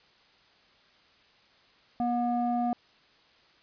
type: tone with low-pass filter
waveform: square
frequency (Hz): 240.8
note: B3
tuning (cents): -44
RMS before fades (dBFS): -28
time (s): 2-2.73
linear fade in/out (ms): 0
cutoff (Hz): 770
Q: 3.5
effects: white hiss -61 dBFS RMS until 3.62 s + resampled to 11025 Hz